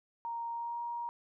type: tone with pitch glide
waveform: sine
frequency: 932.3 to 944.8 Hz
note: A#5 to A#5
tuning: 0 to +23 cents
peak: -35 dBFS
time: 0.25-1.09 s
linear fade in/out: 0 ms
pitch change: +23 cents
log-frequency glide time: 0.51-0.81 s
effects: none